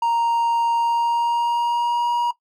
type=tone with pitch glide; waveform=triangle; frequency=932.3 to 954.1 Hz; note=A#5 to A#5; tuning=0 to +40 cents; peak=-15 dBFS; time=0.02-2.31 s; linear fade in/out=5 ms; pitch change=+40 cents; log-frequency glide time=0.75-2.09 s; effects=noise-tail reverb RT60 0.1 s tail -17 dB re dry